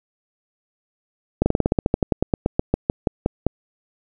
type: slowing click train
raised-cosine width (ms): 2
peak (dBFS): -3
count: 21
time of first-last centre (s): 1.42-3.466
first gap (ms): 40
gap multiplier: 1.09
effects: none